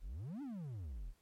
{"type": "exponential two-way sweep", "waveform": "triangle", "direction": "up then down", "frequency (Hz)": [33.71, 301.9, 33.71], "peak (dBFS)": -40, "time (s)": [0, 1.14], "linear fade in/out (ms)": 50, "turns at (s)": 0.42, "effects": ["pink hiss -75 dBFS RMS until 1.21 s", "MP3 64 kbps"]}